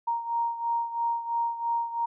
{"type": "beating tone pair", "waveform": "sine", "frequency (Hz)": [932.3, 935.3], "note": ["A#5", "A#5"], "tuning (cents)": [0, 6], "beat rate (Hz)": 3, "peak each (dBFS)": [-27, -32], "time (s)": [0.07, 2.06], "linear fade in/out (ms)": 10, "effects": []}